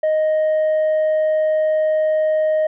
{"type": "tone with tanh clipping", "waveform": "sine", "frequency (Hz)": 622.3, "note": "D#5", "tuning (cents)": 0, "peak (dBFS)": -15, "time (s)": [0.03, 2.67], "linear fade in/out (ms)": 5, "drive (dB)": 2, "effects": []}